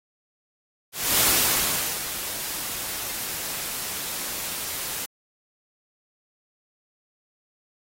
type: noise with ADSR envelope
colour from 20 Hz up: white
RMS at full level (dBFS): -19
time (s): 0.92-5.06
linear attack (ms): 280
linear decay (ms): 790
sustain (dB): -12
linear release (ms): 7
effects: AAC 48 kbps